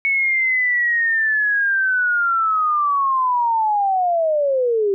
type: linear sweep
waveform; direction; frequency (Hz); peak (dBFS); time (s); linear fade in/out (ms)
sine; down; 2217 to 384.2; -15; 0.05-4.94; 0
effects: none